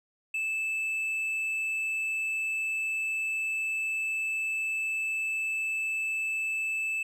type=tone with hard clipping; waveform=triangle; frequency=2628 Hz; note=E7; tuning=6 cents flat; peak=-29 dBFS; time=0.34-7.03 s; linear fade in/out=5 ms; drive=6 dB; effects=resampled to 32000 Hz